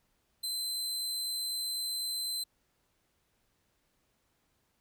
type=tone; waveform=sawtooth; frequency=4072 Hz; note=C8; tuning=48 cents flat; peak=-30 dBFS; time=0.43-2.44 s; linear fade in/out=10 ms; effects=pink hiss -75 dBFS RMS until 4.8 s